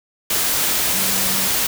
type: tone in noise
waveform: sine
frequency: 191.9 Hz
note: G3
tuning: 37 cents flat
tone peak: -30 dBFS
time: 0.93-1.48 s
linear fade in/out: 5 ms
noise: white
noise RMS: -19 dBFS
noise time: 0.3-1.67 s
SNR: -14 dB
effects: none